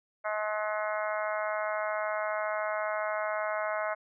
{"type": "harmonic tone", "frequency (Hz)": 212.6, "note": "G#3", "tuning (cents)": 41, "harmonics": [3, 4, 5, 6, 7, 8, 9, 10], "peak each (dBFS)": [-32, -39, -38, -38, -38, -45, -45, -42], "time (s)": [0.24, 3.95], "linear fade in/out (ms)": 20, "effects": []}